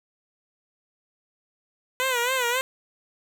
10% pulse tone with vibrato, 499.5 Hz, B4, 20 cents sharp, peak -14 dBFS, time 2-2.61 s, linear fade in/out 0 ms, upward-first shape sine, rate 3.7 Hz, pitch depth 100 cents each way, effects none

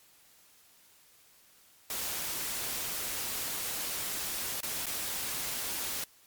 white noise with dropouts, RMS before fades -35 dBFS, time 1.9-6.04 s, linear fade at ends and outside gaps 2 ms, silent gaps 4.606-4.631 / 4.859-4.866 s, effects white hiss -61 dBFS RMS until 6.26 s + MP3 96 kbps

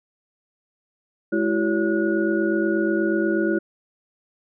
sine tone cluster, 211.4 / 333.7 / 382 / 562 / 1453 Hz, G#3 / E4 / G4 / C#5 / F#6, +31 / +21 / -45 / +24 / -32 cents, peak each -26 / -21 / -26 / -29 / -29 dBFS, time 1.32-3.59 s, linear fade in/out 10 ms, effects none

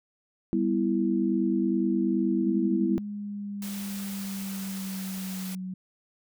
sine chord, E minor, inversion first, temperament just, 197.78 / 247.2 / 329.6 Hz, G3 / B3 / E4, +16 / +2 / 0 cents, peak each -27 / -28 / -26 dBFS, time 0.53-2.98 s, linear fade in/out 0 ms
sine tone with pitch glide, 209.8 to 185.83 Hz, G#3 to F#3, +18 to +8 cents, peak -32 dBFS, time 2.42-5.74 s, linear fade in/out 5 ms, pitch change -210 cents, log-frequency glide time 2.66-5.62 s
white noise, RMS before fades -41 dBFS, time 3.62-5.55 s, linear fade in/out 2 ms
effects none

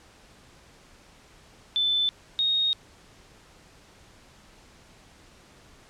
sine tone pair in turn, 3520 / 3729 Hz, A7 / A#7, 0 / 0 cents, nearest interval minor second, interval 100 cents, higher second, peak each -21 dBFS, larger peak neither, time 1.76-2.09 / 2.39-2.73 s, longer second, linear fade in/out 0 ms, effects pink hiss -54 dBFS RMS until 5.89 s + low-pass 8000 Hz 12 dB/octave

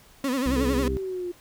35% pulse tone with vibrato, 261.6 Hz, C4, in tune, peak -22 dBFS, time 0.24-0.88 s, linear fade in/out 2 ms, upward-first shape sine, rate 11 Hz, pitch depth 120 cents each way
harmonic tone, 65.2 Hz, C2, 5 cents flat, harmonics 1 / 2 / 3 / 4 / 5, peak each -27 / -36 / -38 / -34 / -39 dBFS, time 0.46-0.97 s, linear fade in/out 0 ms
sine exponential sweep, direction down, 440 to 348.9 Hz, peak -28 dBFS, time 0.56-1.32 s, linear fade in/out 10 ms
effects pink hiss -54 dBFS RMS until 1.4 s

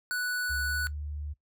square tone, 1480 Hz, F#6, in tune, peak -29 dBFS, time 0.11-0.87 s, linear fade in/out 0 ms
sine tone with pitch glide, 69.3 to 73.85 Hz, C#2 to D2, 0 to +10 cents, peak -34 dBFS, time 0.49-1.34 s, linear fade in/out 20 ms, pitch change +110 cents, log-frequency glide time 0.61-0.77 s
effects noise-tail reverb RT60 0.1 s tail -17 dB re dry

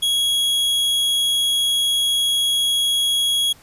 45% pulse tone, 3322 Hz, G#7, in tune, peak -16 dBFS, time 0.02-3.53 s, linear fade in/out 10 ms, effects pink hiss -49 dBFS RMS until 3.62 s + resampled to 32000 Hz

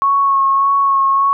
sine tone with vibrato, 1100 Hz, C#6, 14 cents flat, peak -10 dBFS, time 0.02-1.33 s, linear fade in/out 0 ms, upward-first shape sine, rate 1.7 Hz, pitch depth 19 cents each way, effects none

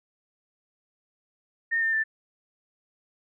sine tone with pitch steps, 1831 / 1800.6 / 1770.7 Hz, A#6 / A6 / A6, -32 / +39 / +10 cents, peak -22 dBFS, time 1.71-2.04 s, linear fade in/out 20 ms, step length 110 ms, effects none

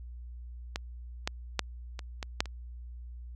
clicks, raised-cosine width 0.2 ms, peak -15 / -12 / -9 / -22 / -18 / -8 / -26 dBFS, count 7, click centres 0.759 / 1.275 / 1.593 / 1.992 / 2.228 / 2.405 / 2.457 s, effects added 60 Hz sine -41 dBFS peak until 3.35 s

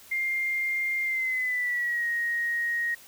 sine tone with pitch glide, 2109 to 1878.9 Hz, C7 to A#6, +13 to +13 cents, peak -25 dBFS, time 0.11-2.95 s, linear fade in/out 10 ms, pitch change -200 cents, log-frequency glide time 1.04-2.07 s, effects white hiss -51 dBFS RMS until 3.07 s

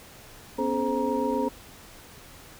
sine tone cluster, 247.5 / 275.5 / 426.4 / 521 / 941 Hz, B3 / C#4 / G#4 / C5 / A#5, +4 / -11 / +46 / -7 / +16 cents, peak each -30 dBFS, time 0.58-1.49 s, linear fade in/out 10 ms, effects pink hiss -48 dBFS RMS until 2.59 s

